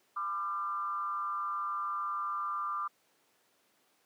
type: tone with frequency modulation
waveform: sine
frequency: 1191 Hz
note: D6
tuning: 24 cents sharp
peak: -32 dBFS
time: 0.16-2.88 s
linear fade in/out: 10 ms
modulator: 178 Hz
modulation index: 0.62
effects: pink hiss -70 dBFS RMS until 4.05 s + high-pass 300 Hz 12 dB/octave